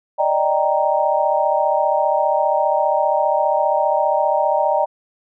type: chord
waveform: sine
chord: Eb major seventh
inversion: third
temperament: equal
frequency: 587.3 / 622.3 / 784 / 932.3 Hz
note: D5 / Eb5 / G5 / Bb5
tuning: 0 / 0 / 0 / 0 cents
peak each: -20 dBFS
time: 0.18-4.86 s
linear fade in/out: 20 ms
effects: none